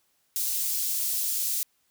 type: high-pass noise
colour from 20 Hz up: white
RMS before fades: -28 dBFS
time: 0.36-1.63 s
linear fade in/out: 0 ms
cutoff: 5600 Hz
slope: 12 dB/octave
effects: white hiss -70 dBFS RMS until 1.9 s